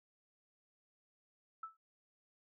sine tone with exponential decay, 1314 Hz, E6, 6 cents flat, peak -39 dBFS, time 1.63-1.77 s, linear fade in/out 5 ms, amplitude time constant 30 ms, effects none

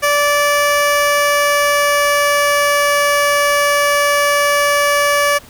15% pulse tone with pitch glide, 581 to 577 Hz, D5 to D5, -19 to -31 cents, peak -5 dBFS, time 0.02-5.39 s, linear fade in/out 20 ms, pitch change -12 cents, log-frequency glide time 0.31-2.97 s, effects pink hiss -41 dBFS RMS until 5.49 s

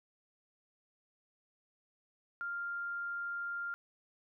sine tone, 1396.9 Hz, F6, in tune, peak -36 dBFS, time 2.41-3.74 s, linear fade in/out 0 ms, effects none

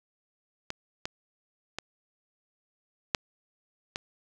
clicks, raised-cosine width 0.2 ms, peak -16 / -15 / -16 / -6 / -15 dBFS, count 5, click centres 0.704 / 1.055 / 1.786 / 3.148 / 3.959 s, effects none

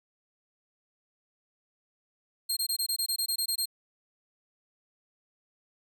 20% pulse tone bursts, 4207 Hz, C8, 9 cents sharp, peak -21 dBFS, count 12, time 2.49-3.657 s, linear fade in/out 10 ms, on 78 ms, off 21 ms, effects none

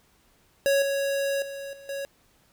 square tone with level steps, 554.4 Hz, C#5, in tune, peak -20 / -25 / -35 / -45 / -31 dBFS, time 0.66-2.05 s, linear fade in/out 0 ms, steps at 0.82 / 1.42 / 1.73 / 1.89 s, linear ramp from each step 2 ms, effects pink hiss -63 dBFS RMS until 2.52 s

